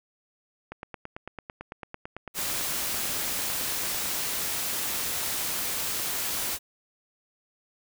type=click train; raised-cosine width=0.5 ms; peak=-22 dBFS; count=31; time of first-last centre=0.72-4.057 s; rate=8.99 Hz
type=noise; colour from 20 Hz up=white; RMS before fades=-30 dBFS; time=2.34-6.59 s; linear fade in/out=50 ms
effects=none